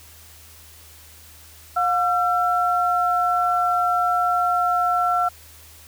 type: tone pair together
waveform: sine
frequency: 715 / 1349.7 Hz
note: F5 / E6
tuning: +41 / +40 cents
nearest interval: major seventh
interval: 1099 cents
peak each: -20 dBFS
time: 1.76-5.29 s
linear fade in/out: 10 ms
effects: added 79 Hz sine -49 dBFS peak until 5.87 s + white hiss -47 dBFS RMS until 5.87 s